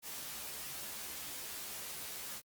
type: noise with comb filter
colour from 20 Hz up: white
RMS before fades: -44 dBFS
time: 0.02-2.42 s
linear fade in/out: 50 ms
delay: 14 ms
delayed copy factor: +0.9
effects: Opus 48 kbps